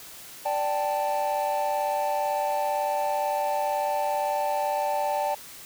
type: chord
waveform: triangle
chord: D suspended fourth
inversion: none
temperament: just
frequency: 587.3 / 783.1 / 881 Hz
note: D5 / G5 / A5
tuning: 0 / -2 / +2 cents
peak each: -26 dBFS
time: 0.45-5.35 s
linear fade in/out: 10 ms
effects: tanh soft clip ceiling -14 dBFS + white hiss -44 dBFS RMS until 5.65 s